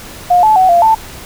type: tone with pitch steps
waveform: sine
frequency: 713 / 865 / 748 / 691 / 886 Hz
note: F5 / A5 / F#5 / F5 / A5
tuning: +36 / -30 / +19 / -19 / +12 cents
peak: -5 dBFS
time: 0.3-0.95 s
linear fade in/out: 10 ms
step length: 130 ms
effects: pink hiss -31 dBFS RMS until 1.25 s